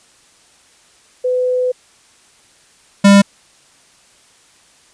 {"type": "tone pair in turn", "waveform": ["sine", "square"], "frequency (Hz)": [503, 199.62], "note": ["B4", "G3"], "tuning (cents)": [32, 32], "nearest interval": "octave + major third", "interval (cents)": 1600, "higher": "first", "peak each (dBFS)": [-13, -5], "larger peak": "second", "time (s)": [[1.24, 1.72], [3.04, 3.22]], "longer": "first", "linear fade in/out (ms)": 10, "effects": ["white hiss -50 dBFS RMS until 4.93 s", "resampled to 22050 Hz"]}